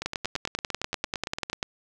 two click trains, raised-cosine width 0.2 ms, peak -10 / -14 dBFS, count 17 / 14, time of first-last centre 0.06-1.629 / 0.02-1.499 s, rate 10.2 / 8.79 Hz, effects none

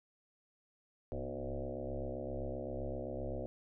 sine tone with frequency modulation, 305.8 Hz, D#4, 30 cents flat, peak -37 dBFS, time 1.12-3.46 s, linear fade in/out 0 ms, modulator 67.7 Hz, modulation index 4.8, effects none

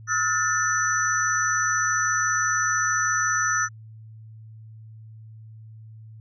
sine tone cluster, 1287 / 1427 / 1772 / 5960 Hz, E6 / F6 / A6 / F#8, -42 / +37 / +12 / +12 cents, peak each -26 dBFS, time 0.07-3.69 s, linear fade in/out 50 ms, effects added 110 Hz sine -41 dBFS peak until 6.2 s

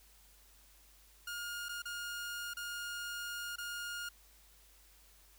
sawtooth tone with dropouts, 1421 Hz, F6, 30 cents sharp, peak -36 dBFS, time 1.27-4.09 s, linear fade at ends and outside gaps 5 ms, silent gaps 1.686-1.691 / 1.821-1.854 / 2.537-2.568 / 3.559-3.582 s, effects added 50 Hz sine -64 dBFS peak until 5.38 s + white hiss -64 dBFS RMS until 5.38 s

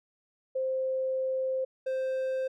sine / triangle tone pair in turn, 523.3 / 523.3 Hz, C5 / C5, 0 / 0 cents, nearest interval unison, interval 0 cents, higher neither, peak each -27 / -26 dBFS, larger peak second, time 0.55-1.65 / 1.86-2.48 s, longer first, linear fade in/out 10 ms, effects none

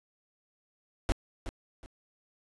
brown noise with echo, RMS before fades -25 dBFS, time 1.09-1.12 s, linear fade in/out 0 ms, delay 370 ms, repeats 2, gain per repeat -11 dB, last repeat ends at 1.86 s, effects resampled to 24000 Hz

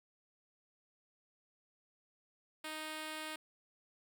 5% pulse tone, 311.1 Hz, D#4, in tune, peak -30 dBFS, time 2.64-3.36 s, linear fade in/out 5 ms, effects none

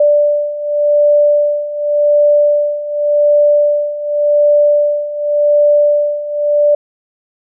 sine beating tone pair, 587.3 / 588.18 Hz, D5 / D5, 0 / +3 cents, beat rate 0.88 Hz, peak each -14 / -10 dBFS, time 0-6.75 s, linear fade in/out 5 ms, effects none

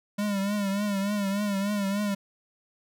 square tone with vibrato, 201.4 Hz, G3, 47 cents sharp, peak -26 dBFS, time 0.18-2.15 s, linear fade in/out 10 ms, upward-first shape triangle, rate 3.4 Hz, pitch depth 77 cents each way, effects none

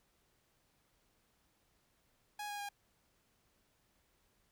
sawtooth tone with pitch steps, 830.6 / 821.5 / 812.6 Hz, G#5 / G#5 / G#5, 0 / -19 / -38 cents, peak -37 dBFS, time 2.39-2.69 s, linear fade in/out 5 ms, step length 100 ms, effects pink hiss -75 dBFS RMS until 4.51 s

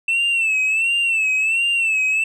sine tone with vibrato, 2660 Hz, E7, 15 cents sharp, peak -13 dBFS, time 0.08-2.24 s, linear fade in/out 5 ms, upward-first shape sine, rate 1.4 Hz, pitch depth 84 cents each way, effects tanh soft clip ceiling -15 dBFS

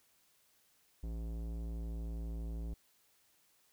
sine tone with tanh clipping, 56.2 Hz, A1, 37 cents sharp, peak -40 dBFS, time 1.03-2.74 s, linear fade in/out 5 ms, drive 17 dB, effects white hiss -71 dBFS RMS until 3.72 s

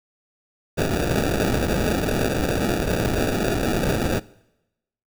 blue noise with sample-and-hold, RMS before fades -22 dBFS, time 0.77-4.2 s, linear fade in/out 20 ms, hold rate 1050 Hz, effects noise-tail reverb RT60 0.9 s tail -21 dB re dry

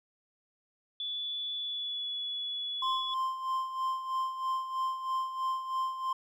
sine tone with pitch glide, 3449 to 3405 Hz, A7 to G#7, -35 to +42 cents, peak -33 dBFS, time 1-3.14 s, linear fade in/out 2 ms, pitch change -23 cents, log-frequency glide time 1.55-2.09 s
triangle tone with tremolo, 1047 Hz, C6, 1 cent sharp, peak -26 dBFS, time 2.82-6.13 s, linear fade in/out 5 ms, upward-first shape sine, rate 3.1 Hz, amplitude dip 65%
effects none

